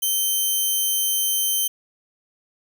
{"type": "tone", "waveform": "5% pulse", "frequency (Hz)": 3100, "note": "G7", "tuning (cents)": -20, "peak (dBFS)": -11, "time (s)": [0.02, 1.68], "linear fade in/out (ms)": 10, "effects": []}